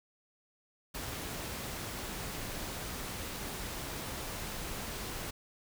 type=noise; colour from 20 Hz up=pink; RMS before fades=-40 dBFS; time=0.94-5.31 s; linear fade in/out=10 ms; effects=none